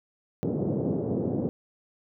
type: band-pass noise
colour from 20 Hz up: pink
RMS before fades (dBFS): -28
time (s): 0.43-1.49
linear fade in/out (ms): 0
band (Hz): 130 to 490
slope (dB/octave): 24
effects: none